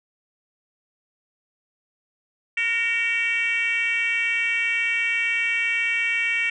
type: tone with frequency modulation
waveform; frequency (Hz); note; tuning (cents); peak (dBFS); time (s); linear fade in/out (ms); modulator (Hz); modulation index
sine; 2284; D7; -49; -19; 2.57-6.5; 5; 431; 1.1
effects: tanh soft clip ceiling -16 dBFS